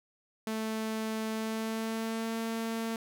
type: tone with pitch glide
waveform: sawtooth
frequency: 220 to 226.3 Hz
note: A3 to A3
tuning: 0 to +49 cents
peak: -28 dBFS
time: 0.47-2.96 s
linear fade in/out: 2 ms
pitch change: +49 cents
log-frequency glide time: 1.3-2.37 s
effects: none